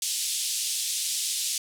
white band-pass noise, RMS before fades -29 dBFS, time 0.02-1.58 s, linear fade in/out 2 ms, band 3100 to 10000 Hz, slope 24 dB/octave, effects none

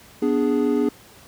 triangle chord, G# diminished, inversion first, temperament equal, 246.9 / 293.7 / 415.3 Hz, B3 / D4 / G#4, 0 / 0 / 0 cents, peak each -20 dBFS, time 0.22-0.89 s, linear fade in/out 5 ms, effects pink hiss -48 dBFS RMS until 1.27 s + high-pass 60 Hz 12 dB/octave

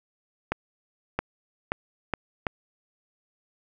accelerating click train, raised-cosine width 0.5 ms, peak -10 dBFS, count 5, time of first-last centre 0.52-2.468 s, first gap 670 ms, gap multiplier 0.79, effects none

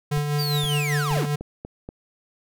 square tone with tremolo, 146.83 Hz, D3, in tune, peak -21 dBFS, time 0.11-1.36 s, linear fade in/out 10 ms, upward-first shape sine, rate 5 Hz, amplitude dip 40%
brown noise bursts, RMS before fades -32 dBFS, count 3, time 0.16-1.13 s, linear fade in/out 5 ms, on 30 ms, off 440 ms
45% pulse linear sweep, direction down, 4832 to 92.7 Hz, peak -26 dBFS, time 0.38-1.27 s, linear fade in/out 20 ms
click train, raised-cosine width 2 ms, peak -21 dBFS, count 4, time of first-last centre 1.17-1.889 s, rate 4.17 Hz
effects none

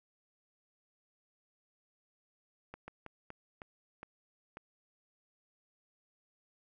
slowing click train, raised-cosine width 0.5 ms, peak -30 dBFS, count 7, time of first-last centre 2.74-4.571 s, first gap 140 ms, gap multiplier 1.31, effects none

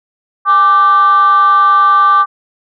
sine tone with frequency modulation, 1177 Hz, D6, 3 cents sharp, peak -4 dBFS, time 0.45-2.26 s, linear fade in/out 50 ms, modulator 356 Hz, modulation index 0.42, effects tanh soft clip ceiling -2 dBFS

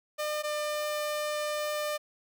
sawtooth tone pair in turn, 603 / 599.6 Hz, D5 / D5, +46 / +36 cents, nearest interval unison, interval 10 cents, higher first, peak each -26 dBFS, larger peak neither, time 0.18-0.43 / 0.43-1.98 s, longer second, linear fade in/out 20 ms, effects none

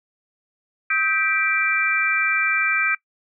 harmonic tone with a mistuned harmonic, 392 Hz, G4, in tune, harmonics 3 / 4 / 5 / 6, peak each -26 / -23 / -27 / -21 dBFS, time 0.9-2.95 s, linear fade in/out 5 ms, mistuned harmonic 3, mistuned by +140 cents, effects noise-tail reverb RT60 0.1 s tail -22 dB re dry

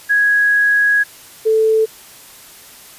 sine tone pair in turn, 1661.2 / 440 Hz, G#6 / A4, 0 / 0 cents, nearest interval octave + major seventh, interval 2300 cents, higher first, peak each -10 dBFS, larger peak neither, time 0.09-1.04 / 1.45-1.86 s, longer first, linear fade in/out 20 ms, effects white hiss -40 dBFS RMS until 2.98 s + resampled to 32000 Hz

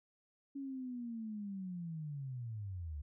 sine linear sweep, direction down, 280 to 69.3 Hz, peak -40 dBFS, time 0.55-3.02 s, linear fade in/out 10 ms, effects none

